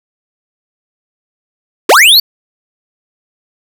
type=linear sweep; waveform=square; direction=up; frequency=288.8 to 4617 Hz; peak=-3 dBFS; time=1.89-2.2 s; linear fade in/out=5 ms; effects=none